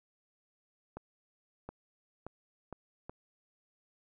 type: accelerating click train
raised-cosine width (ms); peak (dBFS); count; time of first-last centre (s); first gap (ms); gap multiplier
1; -28; 5; 0.97-3.095; 720; 0.8
effects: none